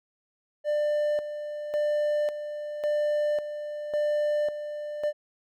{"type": "tone with tremolo", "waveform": "triangle", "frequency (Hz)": 595, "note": "D5", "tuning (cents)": 22, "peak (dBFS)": -21, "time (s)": [0.64, 5.13], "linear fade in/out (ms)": 50, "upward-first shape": "square", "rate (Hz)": 0.91, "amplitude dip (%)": 65, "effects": []}